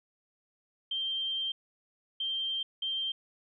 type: tone bursts at uneven times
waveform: sine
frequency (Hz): 3155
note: G7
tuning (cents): +10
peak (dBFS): -30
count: 3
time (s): 0.91-1.52 / 2.2-2.63 / 2.82-3.12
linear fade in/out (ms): 5
effects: none